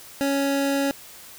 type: tone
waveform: 25% pulse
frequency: 277.7 Hz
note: C#4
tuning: 3 cents sharp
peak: -17 dBFS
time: 0.21-0.91 s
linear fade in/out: 0 ms
effects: white hiss -44 dBFS RMS until 1.38 s